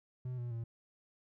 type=tone with pitch steps; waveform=triangle; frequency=126.3 / 120.81 / 115.55 Hz; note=B2 / B2 / A#2; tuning=+39 / -38 / -15 cents; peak=-35 dBFS; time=0.25-0.64 s; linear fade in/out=5 ms; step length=130 ms; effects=none